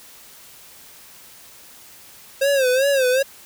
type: tone with vibrato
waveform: square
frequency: 532 Hz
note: C5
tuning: 29 cents sharp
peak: -16 dBFS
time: 2.41-3.23 s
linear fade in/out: 10 ms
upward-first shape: sine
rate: 2.6 Hz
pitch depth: 110 cents each way
effects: white hiss -45 dBFS RMS until 3.45 s